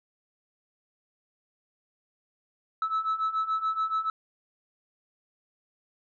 sine beating tone pair, 1300 / 1307 Hz, E6 / E6, -24 / -15 cents, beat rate 7 Hz, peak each -29 / -26 dBFS, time 2.82-4.1 s, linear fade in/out 2 ms, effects tanh soft clip ceiling -22 dBFS

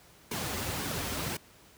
pink noise with flanger, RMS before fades -34 dBFS, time 0.31-1.37 s, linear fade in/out 5 ms, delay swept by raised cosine 1.5 to 6.3 ms, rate 1.9 Hz, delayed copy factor -0.6, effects pink hiss -57 dBFS RMS until 1.77 s + high-pass 60 Hz 12 dB/octave

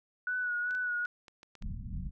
sine tone with vibrato, 1470 Hz, F#6, 12 cents flat, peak -30 dBFS, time 0.27-1.06 s, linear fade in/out 2 ms, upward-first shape sine, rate 2.5 Hz, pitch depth 33 cents each way
clicks, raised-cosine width 0.2 ms, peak -34 dBFS, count 7, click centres 0.709 / 0.75 / 1.053 / 1.282 / 1.431 / 1.553 / 1.624 s
pink low-pass noise, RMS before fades -38 dBFS, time 1.61-2.11 s, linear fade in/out 20 ms, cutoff 210 Hz, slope 48 dB/octave
effects none

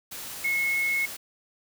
sine tone in noise, 2178 Hz, C#7, 31 cents flat, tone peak -23 dBFS, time 0.44-1.06 s, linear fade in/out 10 ms, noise white, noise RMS -38 dBFS, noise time 0.11-1.17 s, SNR +12 dB, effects none

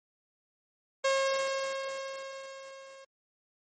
sawtooth tone with level ramp, 540 Hz, C#5, 45 cents flat, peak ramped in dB -20 to -45 dBFS, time 1.04-3.05 s, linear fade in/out 10 ms, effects MP3 32 kbps

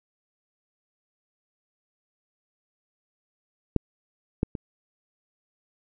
clicks, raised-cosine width 3 ms, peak -7 / -9 / -19 dBFS, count 3, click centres 3.763 / 4.431 / 4.552 s, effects none

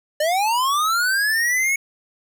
square linear sweep, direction up, 587.3 to 2217 Hz, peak -18 dBFS, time 0.2-1.76 s, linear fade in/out 5 ms, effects none

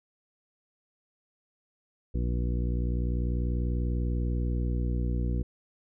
harmonic tone, 60.2 Hz, B1, 44 cents flat, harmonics 1 / 2 / 3 / 4 / 5 / 6 / 8, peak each -27 / -33 / -37 / -39 / -41 / -43 / -45 dBFS, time 2.14-5.43 s, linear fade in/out 10 ms, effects none

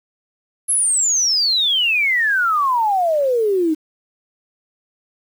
sine exponential sweep, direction down, 11175 to 302.5 Hz, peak -14 dBFS, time 0.68-3.75 s, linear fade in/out 20 ms, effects 7-bit

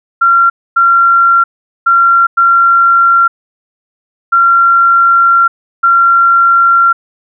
sine tone bursts at uneven times, 1373 Hz, F6, 30 cents flat, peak -4 dBFS, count 6, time 0.21-0.5 / 0.76-1.44 / 1.86-2.27 / 2.37-3.28 / 4.32-5.48 / 5.83-6.93 s, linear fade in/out 10 ms, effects none

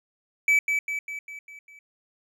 triangle tone with echo, 2300 Hz, D7, 37 cents flat, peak -15 dBFS, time 0.48-0.59 s, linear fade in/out 2 ms, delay 200 ms, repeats 6, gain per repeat -5 dB, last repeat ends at 1.79 s, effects none

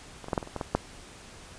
clicks, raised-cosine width 1 ms, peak -26 / -23 / -12 / -11 / -23 / -28 / -18 / -16 / -8 dBFS, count 9, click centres 0.243 / 0.284 / 0.332 / 0.378 / 0.428 / 0.474 / 0.563 / 0.612 / 0.75 s, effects pink hiss -48 dBFS RMS until 1.58 s + resampled to 22050 Hz

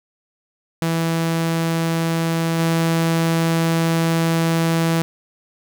sawtooth tone with level steps, 164.81 Hz, E3, in tune, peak -14 / -12 dBFS, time 0.82-5.02 s, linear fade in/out 0 ms, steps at 2.58 s, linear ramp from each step 20 ms, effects none

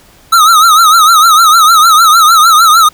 square tone with vibrato, 1295 Hz, E6, 31 cents flat, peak -3 dBFS, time 0.32-2.89 s, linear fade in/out 10 ms, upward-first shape triangle, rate 6.6 Hz, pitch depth 130 cents each way, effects pink hiss -42 dBFS RMS until 2.93 s

